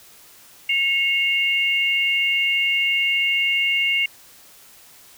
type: tone pair together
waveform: sine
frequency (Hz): 2179 / 2794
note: C#7 / F7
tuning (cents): -30 / 0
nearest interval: major third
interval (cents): 430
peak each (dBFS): -20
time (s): 0.69-4.06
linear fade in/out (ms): 5
effects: white hiss -48 dBFS RMS until 5.17 s